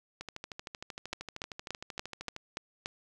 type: two click trains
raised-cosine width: 0.2 ms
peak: -23 / -18 dBFS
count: 29 / 7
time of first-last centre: 0.21-2.364 / 1.13-2.859 s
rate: 13 / 3.47 Hz
effects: none